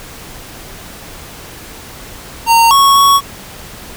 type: tone with pitch steps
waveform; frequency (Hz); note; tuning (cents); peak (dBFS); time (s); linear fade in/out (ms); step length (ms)
square; 921 / 1106 / 1115; A#5 / C#6 / C#6; -21 / -4 / +10; -6; 2.46-3.21; 50; 250
effects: pink hiss -32 dBFS RMS until 3.96 s